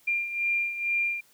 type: beating tone pair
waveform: sine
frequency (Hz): 2391 / 2393.2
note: D7 / D7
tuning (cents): +30 / +32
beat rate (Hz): 2.2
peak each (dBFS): -26 / -32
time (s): 0.07-1.21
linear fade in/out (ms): 10
effects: white hiss -61 dBFS RMS until 1.33 s